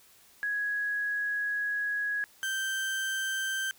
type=tone pair in turn; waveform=sine / 35% pulse; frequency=1666 / 1561.5 Hz; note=G#6 / G6; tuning=+5 / -7 cents; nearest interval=minor second; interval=112 cents; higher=first; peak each=-28 dBFS; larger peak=neither; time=0.43-2.24 / 2.43-3.71 s; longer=first; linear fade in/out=0 ms; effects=white hiss -59 dBFS RMS until 3.78 s